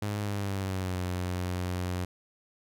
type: tone with pitch glide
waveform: sawtooth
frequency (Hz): 103.4 to 90.01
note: G#2 to F#2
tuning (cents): -7 to -47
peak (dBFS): -26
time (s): 0.02-2.05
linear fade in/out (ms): 5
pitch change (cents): -240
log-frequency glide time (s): 0.22-1.04
effects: none